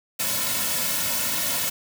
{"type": "noise with comb filter", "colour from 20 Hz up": "white", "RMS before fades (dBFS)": -25, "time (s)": [0.19, 1.7], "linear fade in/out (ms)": 10, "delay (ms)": 2.5, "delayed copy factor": -0.75, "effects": []}